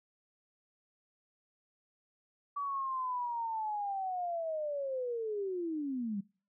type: linear sweep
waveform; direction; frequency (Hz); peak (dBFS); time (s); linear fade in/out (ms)
sine; down; 1148 to 191.2; -33; 2.56-6.21; 10
effects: noise-tail reverb RT60 0.4 s tail -23 dB re dry